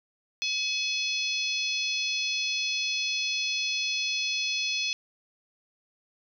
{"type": "harmonic tone", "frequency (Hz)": 852, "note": "G#5", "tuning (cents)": 44, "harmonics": [3, 4, 5, 6, 7], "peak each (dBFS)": [-30, -32, -34, -36, -37], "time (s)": [0.42, 4.93], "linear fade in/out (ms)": 0, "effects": []}